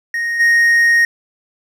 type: tone with level steps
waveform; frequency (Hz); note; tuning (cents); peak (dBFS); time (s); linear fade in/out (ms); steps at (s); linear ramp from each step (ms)
triangle; 1864.7; A#6; 0; -15 / -7; 0.14-1.05; 2; 0.39; 20
effects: none